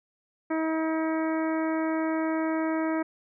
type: harmonic tone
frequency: 319.4 Hz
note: D#4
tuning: 45 cents sharp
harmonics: 1 / 2 / 3 / 4 / 5 / 6 / 7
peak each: -26 / -32 / -36 / -38 / -40 / -42 / -43 dBFS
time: 0.5-3.03 s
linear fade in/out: 10 ms
effects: none